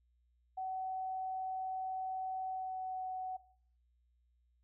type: tone with pitch glide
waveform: sine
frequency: 754 to 746.6 Hz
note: F#5 to F#5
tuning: +32 to +15 cents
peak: -37 dBFS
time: 0.57-3.37 s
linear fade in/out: 10 ms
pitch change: -17 cents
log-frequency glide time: 2.46-3.09 s
effects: noise-tail reverb RT60 0.5 s tail -17 dB re dry + added 60 Hz sine -70 dBFS peak until 4.63 s